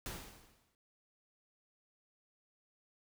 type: noise with exponential decay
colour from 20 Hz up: pink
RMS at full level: -41 dBFS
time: 0.06-0.75 s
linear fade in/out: 1 ms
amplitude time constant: 150 ms
effects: none